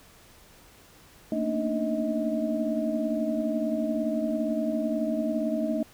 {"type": "tone cluster", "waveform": "sine", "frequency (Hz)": [227.2, 238.8, 284.3, 302.1, 632], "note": ["A#3", "A#3", "C#4", "D4", "D#5"], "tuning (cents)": [-44, 42, 44, 49, 27], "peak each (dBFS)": [-29, -37, -34, -31, -30], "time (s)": [1.32, 5.83], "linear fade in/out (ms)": 2, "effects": ["pink hiss -54 dBFS RMS until 5.93 s"]}